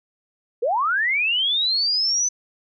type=linear sweep; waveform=sine; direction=up; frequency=427 to 6100 Hz; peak=-18 dBFS; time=0.62-2.29 s; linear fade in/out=10 ms; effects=none